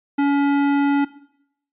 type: tone with hard clipping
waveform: triangle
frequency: 282.9 Hz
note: C#4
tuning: 35 cents sharp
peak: -17 dBFS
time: 0.18-1.05 s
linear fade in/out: 10 ms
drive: 18 dB
effects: noise-tail reverb RT60 0.7 s tail -17 dB re dry + resampled to 8000 Hz